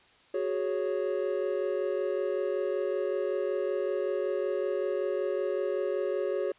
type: chord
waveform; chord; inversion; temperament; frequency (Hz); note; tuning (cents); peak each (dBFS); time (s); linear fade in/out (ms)
triangle; F# suspended second; none; equal; 370 / 415.3 / 554.4; F#4 / G#4 / C#5; 0 / 0 / 0; -30; 0.34-6.52; 5
effects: white hiss -60 dBFS RMS until 6.58 s + resampled to 8000 Hz